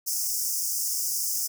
pink high-pass noise, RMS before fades -28 dBFS, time 0.06-1.48 s, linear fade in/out 20 ms, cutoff 5100 Hz, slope 96 dB/octave, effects none

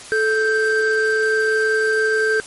triangle tone pair together, 436 / 1568 Hz, A4 / G6, -16 / 0 cents, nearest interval octave + minor seventh, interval 2216 cents, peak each -16 / -16 dBFS, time 0.12-2.4 s, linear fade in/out 0 ms, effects white hiss -37 dBFS RMS until 2.46 s + MP3 48 kbps

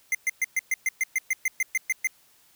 square tone bursts, 2079 Hz, C7, 12 cents flat, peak -22 dBFS, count 14, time 0.12-2.072 s, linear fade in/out 2 ms, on 28 ms, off 120 ms, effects white hiss -60 dBFS RMS until 2.55 s

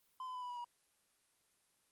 triangle tone with pitch steps, 1027 / 1013.4 / 1000.1 / 986.9 / 973.8 / 961 Hz, C6 / B5 / B5 / B5 / B5 / B5, -33 / +44 / +21 / -2 / -25 / -48 cents, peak -40 dBFS, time 0.2-0.644 s, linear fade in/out 2 ms, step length 74 ms, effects white hiss -75 dBFS RMS until 1.91 s + Opus 24 kbps

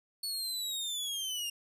sawtooth linear sweep, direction down, 4435 to 2789 Hz, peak -31 dBFS, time 0.23-1.5 s, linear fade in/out 5 ms, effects resampled to 32000 Hz

